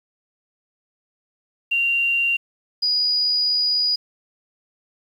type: tone pair in turn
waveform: sine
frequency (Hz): 2768 / 4912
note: F7 / D#8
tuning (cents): -16 / -23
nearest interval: minor seventh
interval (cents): 993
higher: second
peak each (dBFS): -17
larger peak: neither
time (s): 1.71-2.37 / 2.82-3.96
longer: second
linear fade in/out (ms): 10
effects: 8-bit